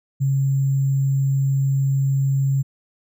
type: tone with sample-and-hold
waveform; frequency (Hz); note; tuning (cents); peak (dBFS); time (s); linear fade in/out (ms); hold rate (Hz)
sine; 136.7; C#3; -24; -16; 0.2-2.63; 20; 7350
effects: none